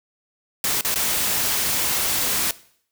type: noise with dropouts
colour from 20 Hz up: white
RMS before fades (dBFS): -22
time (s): 0.64-2.51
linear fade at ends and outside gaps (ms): 1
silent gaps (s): 0.81-0.848 / 0.943-0.958
effects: noise-tail reverb RT60 0.6 s tail -19 dB re dry